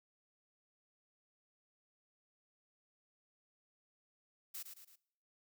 blue noise with echo, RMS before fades -45 dBFS, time 4.54-4.63 s, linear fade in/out 10 ms, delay 110 ms, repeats 3, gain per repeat -6 dB, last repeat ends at 4.96 s, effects noise-tail reverb RT60 0.7 s tail -22 dB re dry

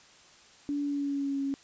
sine tone with pitch glide, 287.7 to 275.7 Hz, D4 to C#4, -36 to -9 cents, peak -28 dBFS, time 0.69-1.54 s, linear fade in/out 0 ms, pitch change -73 cents, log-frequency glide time 0.81-1.41 s, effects white hiss -56 dBFS RMS until 1.63 s + resampled to 16000 Hz

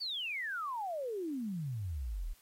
sine exponential sweep, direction down, 4700 to 34 Hz, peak -35 dBFS, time 0-2.34 s, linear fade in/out 20 ms, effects white hiss -65 dBFS RMS until 2.41 s + AAC 48 kbps

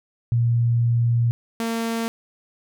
sine / sawtooth tone pair in turn, 118 / 228.4 Hz, A#2 / A#3, +22 / -35 cents, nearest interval major seventh, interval 1143 cents, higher second, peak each -16 / -19 dBFS, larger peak first, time 0.32-1.31 / 1.6-2.08 s, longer first, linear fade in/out 0 ms, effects none

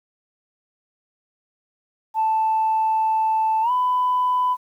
sine tone with pitch glide, 880 to 999.2 Hz, A5 to B5, 0 to +20 cents, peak -16 dBFS, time 2.14-4.57 s, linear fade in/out 50 ms, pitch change +220 cents, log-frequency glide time 3.62-3.71 s, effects tanh soft clip ceiling -13 dBFS + 9-bit

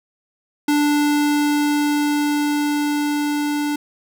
square tone with level ramp, 293.7 Hz, D4, in tune, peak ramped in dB -15 to -20 dBFS, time 0.68-3.76 s, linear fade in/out 5 ms, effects none

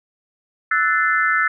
sine chord, F# half-diminished seventh, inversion third, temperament equal with one note detuned, 1318.5 / 1480 / 1760 / 2069 Hz, E6 / F#6 / A6 / C7, 0 / 0 / 0 / -20 cents, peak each -20 / -21 / -19 / -24 dBFS, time 0.71-1.48 s, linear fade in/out 5 ms, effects none

